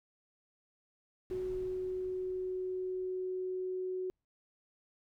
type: noise with exponential decay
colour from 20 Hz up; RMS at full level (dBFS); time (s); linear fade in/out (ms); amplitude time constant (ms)
brown; -46; 1.3-4.25; 1; 640
type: tone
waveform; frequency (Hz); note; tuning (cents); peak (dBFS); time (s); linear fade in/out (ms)
sine; 370.4; F#4; +2; -34; 1.31-4.1; 0
effects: none